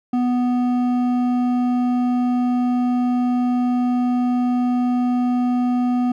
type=tone with hard clipping; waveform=sine; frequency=246.9 Hz; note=B3; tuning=in tune; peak=-18 dBFS; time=0.13-6.12 s; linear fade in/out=5 ms; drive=8 dB; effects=none